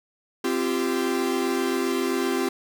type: chord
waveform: 45% pulse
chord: C suspended fourth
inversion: none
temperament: equal with one note detuned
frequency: 261.6 / 344.4 / 392 Hz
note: C4 / F4 / G4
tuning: 0 / -24 / 0 cents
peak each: -27 dBFS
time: 0.44-2.49 s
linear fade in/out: 5 ms
effects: none